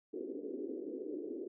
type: band-pass noise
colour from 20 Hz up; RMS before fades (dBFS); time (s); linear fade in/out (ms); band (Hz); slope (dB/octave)
pink; -42; 0.13-1.48; 10; 280 to 440; 48
effects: none